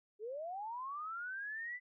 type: linear sweep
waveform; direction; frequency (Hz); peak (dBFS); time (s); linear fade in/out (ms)
sine; up; 401.5 to 2010; -40; 0.19-1.8; 50
effects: none